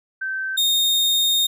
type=tone pair in turn; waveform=sine / 40% pulse; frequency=1548 / 3689 Hz; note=G6 / A#7; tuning=-22 / -19 cents; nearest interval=octave + minor third; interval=1503 cents; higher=second; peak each=-23 / -15 dBFS; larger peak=second; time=0.21-0.57 / 0.57-1.47 s; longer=second; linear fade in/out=10 ms; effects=none